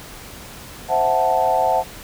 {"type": "chord", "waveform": "sine", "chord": "F# half-diminished seventh", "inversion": "second", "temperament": "equal", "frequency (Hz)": [523.3, 659.3, 740, 880], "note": ["C5", "E5", "F#5", "A5"], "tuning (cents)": [0, 0, 0, 0], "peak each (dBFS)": [-23, -21, -19, -20], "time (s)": [0.88, 1.84], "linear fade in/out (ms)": 50, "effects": ["pink hiss -38 dBFS RMS until 2.03 s"]}